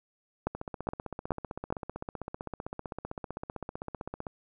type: two click trains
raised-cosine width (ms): 1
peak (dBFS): -14 / -22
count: 4 / 59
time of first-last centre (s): 0.47-1.725 / 0.55-4.268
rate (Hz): 2.39 / 15.6
effects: none